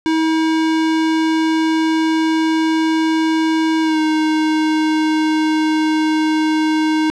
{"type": "tone with pitch glide", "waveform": "square", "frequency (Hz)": [320, 312.1], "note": ["D#4", "D#4"], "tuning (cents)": [49, 5], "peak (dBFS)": -14, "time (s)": [0.06, 7.1], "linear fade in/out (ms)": 0, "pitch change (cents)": -44, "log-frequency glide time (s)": [3.82, 3.99], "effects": ["low-pass 5000 Hz 12 dB/octave", "9-bit"]}